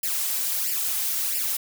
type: noise with flanger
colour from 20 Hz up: blue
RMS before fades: -26 dBFS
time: 0.03-1.57 s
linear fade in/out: 5 ms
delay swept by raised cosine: 0.39 to 3.89 ms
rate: 1.5 Hz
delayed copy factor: +0.9
effects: none